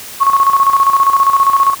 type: tone with tremolo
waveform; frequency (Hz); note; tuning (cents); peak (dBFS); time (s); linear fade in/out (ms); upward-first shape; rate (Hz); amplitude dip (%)
sine; 1100; C#6; -14; -5; 0.2-1.75; 20; square; 15; 60
effects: white hiss -30 dBFS RMS until 1.8 s